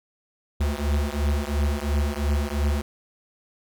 square beating tone pair, 71.2 / 74.1 Hz, C#2 / D2, +47 / +16 cents, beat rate 2.9 Hz, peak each -25 / -26 dBFS, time 0.6-2.82 s, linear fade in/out 10 ms, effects none

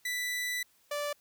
sawtooth tone pair in turn, 1980 / 584.1 Hz, B6 / D5, +4 / -10 cents, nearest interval octave + major sixth, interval 2114 cents, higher first, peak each -28 dBFS, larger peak neither, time 0.05-0.63 / 0.91-1.13 s, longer first, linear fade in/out 5 ms, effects white hiss -67 dBFS RMS until 1.2 s

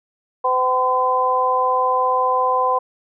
harmonic tone, 254.7 Hz, C4, 46 cents flat, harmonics 2 / 3 / 4, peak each -21 / -22 / -17 dBFS, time 0.44-2.79 s, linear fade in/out 10 ms, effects none

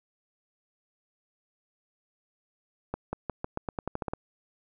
accelerating click train, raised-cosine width 1 ms, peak -17 dBFS, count 12, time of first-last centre 2.94-4.135 s, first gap 190 ms, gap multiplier 0.88, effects none

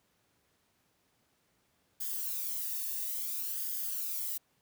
violet noise with flanger, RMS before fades -36 dBFS, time 2-4.38 s, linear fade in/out 10 ms, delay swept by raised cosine 0.6 to 1.12 ms, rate 0.58 Hz, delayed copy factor +0.55, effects pink hiss -73 dBFS RMS until 4.61 s + high-pass 80 Hz 12 dB/octave

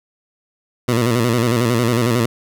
15% pulse tone with vibrato, 118.6 Hz, A#2, 30 cents sharp, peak -8 dBFS, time 0.88-2.26 s, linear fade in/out 5 ms, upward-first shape square, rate 11 Hz, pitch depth 74 cents each way, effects none

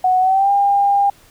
sine tone with pitch glide, 740 to 802.3 Hz, F#5 to G5, 0 to +40 cents, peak -11 dBFS, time 0.04-1.1 s, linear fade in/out 5 ms, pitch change +140 cents, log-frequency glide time 0.2-0.51 s, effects pink hiss -49 dBFS RMS until 1.3 s

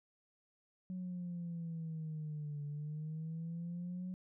sine exponential two-way sweep, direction down then up, 185 to 145 to 185 Hz, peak -38 dBFS, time 0.9-4.14 s, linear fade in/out 0 ms, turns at 2.64 s, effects tanh soft clip ceiling -36 dBFS

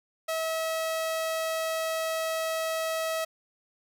sawtooth tone, 645 Hz, E5, 38 cents flat, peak -24 dBFS, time 0.28-3.25 s, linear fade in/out 10 ms, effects none

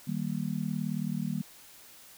sine chord, Eb major, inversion none, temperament just, 155.56 / 194.45 / 233.3 Hz, Eb3 / G3 / Bb3, 0 / -14 / +2 cents, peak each -34 / -33 / -35 dBFS, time 0.07-1.42 s, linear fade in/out 10 ms, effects white hiss -53 dBFS RMS until 2.17 s

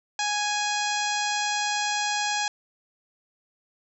harmonic tone, 830.6 Hz, G#5, in tune, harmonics 1 / 2 / 3 / 4 / 5 / 6 / 7 / 8 / 9, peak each -28 / -31 / -33 / -34 / -35 / -36 / -36 / -37 / -38 dBFS, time 0.19-2.48 s, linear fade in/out 2 ms, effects none

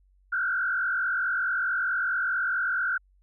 sine tone with frequency modulation, 1475 Hz, F#6, 6 cents flat, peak -24 dBFS, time 0.32-2.98 s, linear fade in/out 10 ms, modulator 44.6 Hz, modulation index 2, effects added 47 Hz sine -59 dBFS peak until 3.22 s

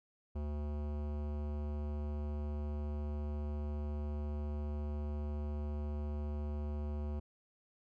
sine tone with hard clipping, 73.8 Hz, D2, 9 cents sharp, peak -38 dBFS, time 0.35-7.2 s, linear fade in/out 10 ms, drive 18 dB, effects none

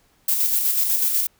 violet noise with tremolo, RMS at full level -19 dBFS, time 0.28-1.27 s, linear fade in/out 5 ms, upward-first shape square, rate 8.1 Hz, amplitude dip 35%, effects pink hiss -61 dBFS RMS until 1.39 s

